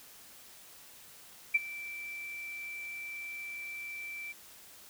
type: tone with ADSR envelope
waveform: sine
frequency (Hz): 2336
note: D7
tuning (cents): -10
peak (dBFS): -20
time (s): 1.54-4.33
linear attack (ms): 12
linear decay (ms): 27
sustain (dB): -19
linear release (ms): 18
effects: white hiss -54 dBFS RMS until 4.89 s